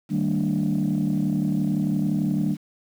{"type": "chord", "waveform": "sine", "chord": "Eb major seventh", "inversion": "none", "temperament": "equal with one note detuned", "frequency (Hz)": [155.56, 196, 227.5, 293.7], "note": ["Eb3", "G3", "Bb3", "D4"], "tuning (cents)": [0, 0, -42, 0], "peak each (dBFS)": [-25, -23, -26, -26], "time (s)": [0.09, 2.57], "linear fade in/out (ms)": 50, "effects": ["tanh soft clip ceiling -15 dBFS", "8-bit"]}